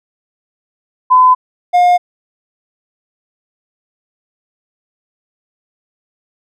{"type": "tone pair in turn", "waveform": ["sine", "triangle"], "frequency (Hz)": [1013, 712.6], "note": ["B5", "F5"], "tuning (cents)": [44, 35], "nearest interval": "tritone", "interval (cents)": 609, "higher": "first", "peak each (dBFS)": -4, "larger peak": "neither", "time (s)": [[1.1, 1.35], [1.73, 1.98]], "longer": "neither", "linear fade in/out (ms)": 20, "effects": []}